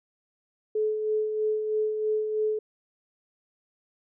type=tone with tremolo; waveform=sine; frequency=430 Hz; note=A4; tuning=40 cents flat; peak=-22 dBFS; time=0.75-2.59 s; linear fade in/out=5 ms; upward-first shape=sine; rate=3.1 Hz; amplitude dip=45%; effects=none